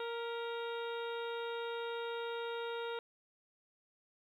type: harmonic tone with a mistuned harmonic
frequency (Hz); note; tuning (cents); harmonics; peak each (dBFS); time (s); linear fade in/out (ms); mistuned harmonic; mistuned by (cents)
466.2; A#4; 0; 1 / 2 / 3 / 4 / 5 / 6 / 7 / 8; -39 / -45 / -46 / -56 / -55 / -54 / -56 / -51; 0-2.99; 2; 4; +61
effects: 12-bit